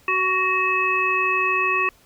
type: harmonic tone with a mistuned harmonic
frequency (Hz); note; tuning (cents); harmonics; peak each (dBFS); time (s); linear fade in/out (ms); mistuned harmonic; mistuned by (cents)
372.8; F#4; +13; 1 / 3 / 5 / 7; -28 / -22 / -27 / -21; 0.08-1.89; 2; 7; -15
effects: pink hiss -55 dBFS RMS until 2.05 s